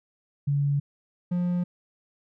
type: tone pair in turn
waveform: sine / triangle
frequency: 142.3 / 177.05 Hz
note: C#3 / F3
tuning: +46 / +24 cents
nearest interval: major third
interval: 378 cents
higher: second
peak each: -21 dBFS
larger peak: neither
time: 0.47-0.8 / 1.31-1.64 s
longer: neither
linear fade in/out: 10 ms
effects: none